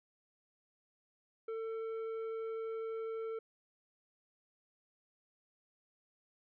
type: tone with tanh clipping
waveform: triangle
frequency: 448 Hz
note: A4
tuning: 31 cents sharp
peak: -39 dBFS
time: 1.48-3.39 s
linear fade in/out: 5 ms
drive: 12 dB
effects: none